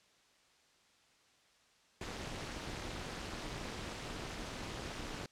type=noise with amplitude modulation; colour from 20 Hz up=pink; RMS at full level=-39 dBFS; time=2.01-5.26 s; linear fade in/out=2 ms; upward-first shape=sine; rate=274 Hz; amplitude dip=90%; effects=white hiss -68 dBFS RMS until 5.31 s + low-pass 6000 Hz 12 dB/octave

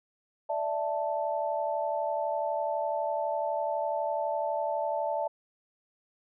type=chord; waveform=sine; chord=D suspended second; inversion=none; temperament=equal; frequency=587.3 / 659.3 / 880 Hz; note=D5 / E5 / A5; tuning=0 / 0 / 0 cents; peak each=-32 dBFS; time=0.49-5.28 s; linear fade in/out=10 ms; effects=none

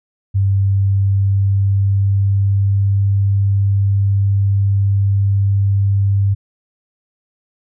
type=tone with pitch glide; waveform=sine; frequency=98 to 99.2 Hz; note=G2 to G2; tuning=0 to +21 cents; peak=-11 dBFS; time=0.34-6.35 s; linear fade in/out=20 ms; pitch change=+21 cents; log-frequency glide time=0.49-3.02 s; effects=none

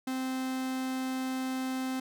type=tone; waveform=45% pulse; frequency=260.1 Hz; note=C4; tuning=10 cents flat; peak=-31 dBFS; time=0.07-2 s; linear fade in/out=5 ms; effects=none

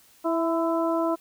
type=harmonic tone with a mistuned harmonic; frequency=330 Hz; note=E4; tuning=2 cents sharp; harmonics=1 / 2 / 3 / 4; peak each=-25 / -26 / -30 / -33 dBFS; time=0.24-1.16 s; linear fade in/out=20 ms; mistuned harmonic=3; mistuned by=+32 cents; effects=white hiss -57 dBFS RMS until 1.2 s

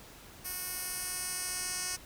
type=tone with band-pass filter sweep; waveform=10% pulse; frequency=365.2 Hz; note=F#4; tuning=23 cents flat; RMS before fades=-37 dBFS; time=0.44-1.97 s; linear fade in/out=20 ms; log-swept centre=12000 to 7600 Hz; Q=1.8; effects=pink hiss -52 dBFS RMS until 2.05 s

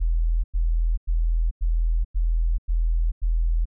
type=tone bursts; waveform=sine; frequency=41.2 Hz; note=E1; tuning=in tune; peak=-18 dBFS; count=7; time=0-3.656 s; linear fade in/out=20 ms; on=440 ms; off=96 ms; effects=none

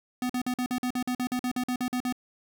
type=tone bursts; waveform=square; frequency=249.8 Hz; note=B3; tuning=20 cents sharp; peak=-27 dBFS; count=16; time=0.22-2.125 s; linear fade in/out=2 ms; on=75 ms; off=47 ms; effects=none

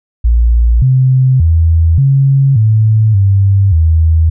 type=tone with pitch steps; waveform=sine; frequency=58.1 / 130 / 82 / 136.7 / 109.2 / 98.2 / 80.6 Hz; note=A#1 / C3 / E2 / C#3 / A2 / G2 / E2; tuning=-5 / -11 / -9 / -24 / -13 / +4 / -38 cents; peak=-5 dBFS; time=0.24-4.3 s; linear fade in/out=10 ms; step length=580 ms; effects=none

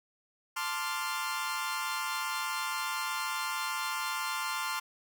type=chord; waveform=sawtooth; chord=D minor seventh; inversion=second; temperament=equal; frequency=880 / 1046.5 / 1174.7 / 1396.9 Hz; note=A5 / C6 / D6 / F6; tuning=0 / 0 / 0 / 0 cents; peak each=-36 / -32 / -37 / -33 dBFS; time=0.56-4.8 s; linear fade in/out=10 ms; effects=none

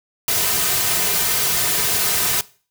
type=noise with comb filter; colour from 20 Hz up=white; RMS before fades=-19 dBFS; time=0.28-2.41 s; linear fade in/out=2 ms; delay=3.6 ms; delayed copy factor=-0.65; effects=noise-tail reverb RT60 0.4 s tail -20 dB re dry

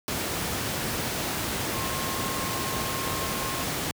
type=tone in noise; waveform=sine; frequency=1070 Hz; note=C6; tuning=38 cents sharp; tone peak=-35 dBFS; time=1.74-3.63 s; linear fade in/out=0 ms; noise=pink; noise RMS=-29 dBFS; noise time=0.08-3.91 s; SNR=-9 dB; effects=high-pass 80 Hz 12 dB/octave

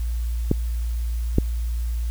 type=clicks; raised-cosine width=3 ms; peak=-4 dBFS; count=2; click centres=0.514 / 1.384 s; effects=added 58 Hz sine -22 dBFS peak until 2.1 s + white hiss -47 dBFS RMS until 2.1 s

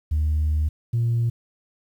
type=tone pair in turn; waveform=sine; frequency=76.5 / 117.07 Hz; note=D#2 / A#2; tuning=-29 / +8 cents; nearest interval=perfect fifth; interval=737 cents; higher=second; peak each=-17 dBFS; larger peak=neither; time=0.11-0.69 / 0.93-1.3 s; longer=first; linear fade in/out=10 ms; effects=tanh soft clip ceiling -16 dBFS + 9-bit

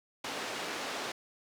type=band-pass noise; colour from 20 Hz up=pink; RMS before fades=-38 dBFS; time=0.24-1.12 s; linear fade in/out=5 ms; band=370 to 5500 Hz; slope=12 dB/octave; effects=none

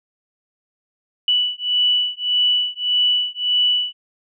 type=beating tone pair; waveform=sine; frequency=2960 / 2961.7 Hz; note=F#7 / F#7; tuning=0 / +1 cents; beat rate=1.7 Hz; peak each=-19 dBFS; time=1.28-3.93 s; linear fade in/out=2 ms; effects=none

